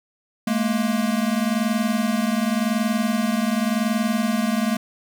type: tone pair together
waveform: square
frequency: 211.8 / 232.7 Hz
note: G#3 / A#3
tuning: +34 / -3 cents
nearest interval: major second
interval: 163 cents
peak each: -23 dBFS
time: 0.47-4.77 s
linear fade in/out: 5 ms
effects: none